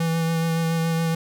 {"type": "tone with vibrato", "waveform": "square", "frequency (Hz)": 164.5, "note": "E3", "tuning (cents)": -3, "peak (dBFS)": -21, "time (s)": [0, 1.15], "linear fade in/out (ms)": 5, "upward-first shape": "sine", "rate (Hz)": 7.1, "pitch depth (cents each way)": 15, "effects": []}